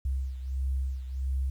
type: beating tone pair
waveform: sine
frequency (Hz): 65.8 / 67.3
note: C2 / C2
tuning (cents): +10 / +49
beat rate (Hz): 1.5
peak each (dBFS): -29 / -35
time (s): 0.05-1.5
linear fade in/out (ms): 5
effects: 10-bit